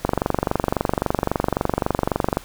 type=click train; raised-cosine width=1 ms; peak=-4 dBFS; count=56; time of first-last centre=0.05-2.371 s; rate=23.7 Hz; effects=pink hiss -43 dBFS RMS until 2.44 s